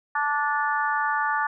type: harmonic tone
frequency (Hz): 291.9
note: D4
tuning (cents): -10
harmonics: 3 / 4 / 5 / 6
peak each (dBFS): -26 / -27 / -28 / -29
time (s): 0.15-1.47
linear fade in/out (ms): 5
effects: none